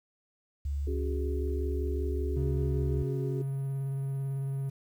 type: tone with pitch glide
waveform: sine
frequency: 70.9 to 71.39 Hz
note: C#2 to D2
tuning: +40 to -48 cents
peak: -29 dBFS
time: 0.65-3.03 s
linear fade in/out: 5 ms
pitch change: +12 cents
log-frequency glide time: 1.06-1.61 s
type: chord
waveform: sine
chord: C# suspended fourth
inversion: none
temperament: equal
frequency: 277.2 / 370 / 415.3 Hz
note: C#4 / F#4 / G#4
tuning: 0 / 0 / 0 cents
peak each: -40 / -36 / -38 dBFS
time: 0.87-3.42 s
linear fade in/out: 5 ms
type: tone with vibrato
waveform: triangle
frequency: 136.3 Hz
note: C#3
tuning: 29 cents flat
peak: -28 dBFS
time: 2.36-4.7 s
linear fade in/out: 10 ms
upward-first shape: square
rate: 18 Hz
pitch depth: 12 cents each way
effects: 10-bit